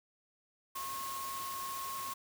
sine tone in noise, 1084 Hz, C#6, 39 cents flat, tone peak -39 dBFS, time 0.75-2.14 s, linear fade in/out 10 ms, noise white, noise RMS -44 dBFS, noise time 0.75-2.14 s, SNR +2 dB, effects none

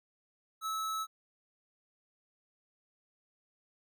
square tone, 1300 Hz, E6, 24 cents flat, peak -34 dBFS, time 0.61-1.07 s, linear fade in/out 50 ms, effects none

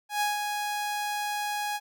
sawtooth tone with ADSR envelope, 830 Hz, G#5, 1 cent flat, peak -20 dBFS, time 0.09-1.8 s, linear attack 120 ms, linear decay 160 ms, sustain -5 dB, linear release 43 ms, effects none

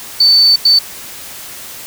sine tone bursts at uneven times, 4524 Hz, C#8, 34 cents sharp, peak -5 dBFS, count 2, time 0.2-0.56 / 0.65-0.79 s, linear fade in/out 5 ms, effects white hiss -30 dBFS RMS until 1.86 s

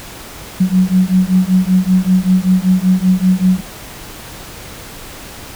sine beating tone pair, 182.7 / 187.9 Hz, F#3 / F#3, -22 / +27 cents, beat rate 5.2 Hz, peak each -12 dBFS, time 0.6-3.61 s, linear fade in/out 10 ms, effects pink hiss -32 dBFS RMS until 5.55 s

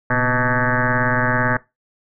sine tone with frequency modulation, 880 Hz, A5, in tune, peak -15 dBFS, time 0.1-1.57 s, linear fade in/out 5 ms, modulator 127 Hz, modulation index 7.2, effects noise-tail reverb RT60 0.2 s tail -18 dB re dry

